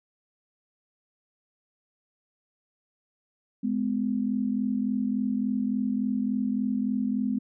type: tone pair together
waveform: sine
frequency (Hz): 210 / 253.5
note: G#3 / B3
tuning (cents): +19 / +45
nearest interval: minor third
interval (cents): 326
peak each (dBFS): -27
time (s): 3.63-7.39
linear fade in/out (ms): 10
effects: none